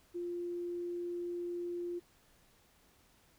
sine tone, 349.2 Hz, F4, in tune, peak -36 dBFS, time 0.14-2 s, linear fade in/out 20 ms, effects pink hiss -67 dBFS RMS until 3.38 s

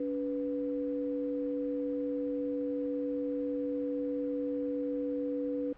sine tone pair together, 284.8 / 493.6 Hz, C#4 / B4, +47 / -1 cents, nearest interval minor seventh, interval 952 cents, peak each -33 / -34 dBFS, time 0-5.73 s, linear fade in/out 5 ms, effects pink hiss -58 dBFS RMS until 5.77 s + low-pass 2000 Hz 12 dB/octave

